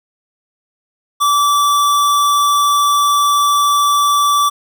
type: tone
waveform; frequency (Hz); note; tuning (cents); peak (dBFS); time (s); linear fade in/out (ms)
square; 1159; D6; -23; -11; 1.2-4.5; 20
effects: none